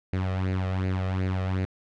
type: tone with flanger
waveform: sawtooth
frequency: 93.6 Hz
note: F#2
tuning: 20 cents sharp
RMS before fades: -27 dBFS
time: 0.13-1.65 s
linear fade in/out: 0 ms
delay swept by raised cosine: 0.44 to 1.64 ms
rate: 2.7 Hz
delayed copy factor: +0.65
effects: low-pass 3000 Hz 12 dB/octave